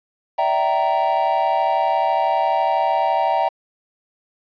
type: chord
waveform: triangle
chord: E half-diminished seventh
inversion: third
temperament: equal with one note detuned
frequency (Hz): 587.3 / 659.3 / 773.2 / 932.3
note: D5 / E5 / G5 / Bb5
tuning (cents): 0 / 0 / -24 / 0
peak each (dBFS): -24 / -20 / -18 / -19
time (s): 0.38-3.49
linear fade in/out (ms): 10
effects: resampled to 11025 Hz + 8-bit